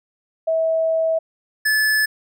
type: tone pair in turn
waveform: sine / square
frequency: 648 / 1730 Hz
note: E5 / A6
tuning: -30 / -30 cents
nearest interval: octave + perfect fourth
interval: 1700 cents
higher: second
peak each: -16 dBFS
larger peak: neither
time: 0.47-1.19 / 1.65-2.06 s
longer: first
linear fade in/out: 10 ms
effects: none